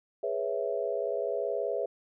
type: chord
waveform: sine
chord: C# minor seventh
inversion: second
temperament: equal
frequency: 415.3 / 493.9 / 554.4 / 659.3 Hz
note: G#4 / B4 / C#5 / E5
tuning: 0 / 0 / 0 / 0 cents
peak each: -34 dBFS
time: 0.23-1.86 s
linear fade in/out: 5 ms
effects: none